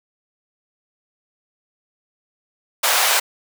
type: high-pass noise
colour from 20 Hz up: pink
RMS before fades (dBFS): -17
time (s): 2.83-3.2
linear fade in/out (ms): 10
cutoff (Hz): 670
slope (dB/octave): 24
effects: none